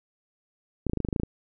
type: clicks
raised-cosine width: 3 ms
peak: -14 dBFS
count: 11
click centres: 0.867 / 0.897 / 0.934 / 0.973 / 1.003 / 1.049 / 1.087 / 1.128 / 1.162 / 1.199 / 1.234 s
effects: none